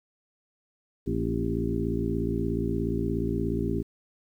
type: harmonic tone with a mistuned harmonic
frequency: 56.9 Hz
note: A#1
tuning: 41 cents flat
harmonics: 1 / 2 / 3 / 4 / 5 / 6 / 7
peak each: -33 / -33 / -33 / -33 / -33 / -33 / -33 dBFS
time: 1.06-3.83 s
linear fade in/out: 20 ms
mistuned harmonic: 5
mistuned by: -61 cents
effects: 10-bit